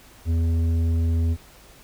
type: tone with tanh clipping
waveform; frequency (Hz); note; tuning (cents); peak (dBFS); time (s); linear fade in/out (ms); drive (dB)
triangle; 82.8; E2; +8; -20; 0.25-1.37; 50; 13
effects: added 50 Hz sine -55 dBFS peak until 1.83 s + pink hiss -50 dBFS RMS until 1.83 s